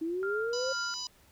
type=linear sweep; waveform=sine; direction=up; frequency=314.7 to 538 Hz; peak=-30 dBFS; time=0.01-0.73 s; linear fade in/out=10 ms
type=tone with tremolo; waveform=sine; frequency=1396.9 Hz; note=F6; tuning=in tune; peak=-32 dBFS; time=0.23-0.94 s; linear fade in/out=0 ms; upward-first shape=sine; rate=2.2 Hz; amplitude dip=65%
type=harmonic tone; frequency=991 Hz; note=B5; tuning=6 cents sharp; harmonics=1 / 3 / 4 / 5 / 6 / 7; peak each=-47 / -47 / -45 / -37 / -43 / -47 dBFS; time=0.53-1.07 s; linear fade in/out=2 ms
effects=pink hiss -62 dBFS RMS until 1.31 s